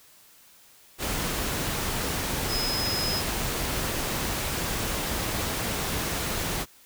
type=tone in noise; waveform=sine; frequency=5090 Hz; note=D#8; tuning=39 cents sharp; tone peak=-28 dBFS; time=2.48-3.23 s; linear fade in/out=50 ms; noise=pink; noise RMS=-29 dBFS; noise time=0.98-6.66 s; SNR=-2 dB; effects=white hiss -55 dBFS RMS until 6.85 s